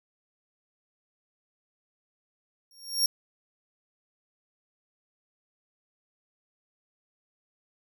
sawtooth tone with exponential growth, 5560 Hz, F8, 9 cents flat, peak -16 dBFS, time 2.71-3.06 s, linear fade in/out 2 ms, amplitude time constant 75 ms, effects none

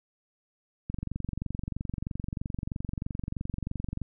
click train, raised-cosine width 5 ms, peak -20 dBFS, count 73, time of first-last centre 0.9-4.017 s, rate 23.1 Hz, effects none

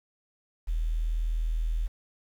sine tone with quantisation, 40.35 Hz, E1, 36 cents flat, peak -25 dBFS, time 0.67-1.88 s, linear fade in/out 20 ms, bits 9, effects none

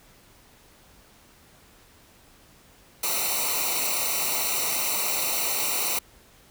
white noise with comb filter, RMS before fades -26 dBFS, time 3.03-5.99 s, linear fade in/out 5 ms, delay 0.6 ms, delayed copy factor -0.9, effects pink hiss -55 dBFS RMS until 6.5 s

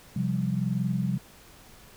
sine chord, C suspended fourth, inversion none, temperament equal, 130.81 / 174.61 / 196 Hz, C3 / F3 / G3, 0 / 0 / 0 cents, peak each -29 dBFS, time 0.16-1.18 s, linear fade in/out 5 ms, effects pink hiss -52 dBFS RMS until 1.96 s

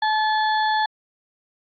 harmonic tone, 864 Hz, A5, 32 cents flat, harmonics 1 / 2 / 4 / 5, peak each -19 / -25 / -31 / -33 dBFS, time 0.02-0.86 s, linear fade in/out 5 ms, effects AAC 64 kbps

